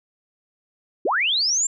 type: linear sweep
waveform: sine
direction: up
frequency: 271.8 to 7459 Hz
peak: -18 dBFS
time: 1.05-1.67 s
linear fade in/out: 5 ms
effects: none